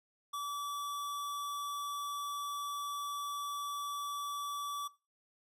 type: tone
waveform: square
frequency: 1152 Hz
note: D6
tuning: 34 cents flat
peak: -37 dBFS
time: 0.33-4.88 s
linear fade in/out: 10 ms
effects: noise-tail reverb RT60 0.3 s tail -20 dB re dry + resampled to 32000 Hz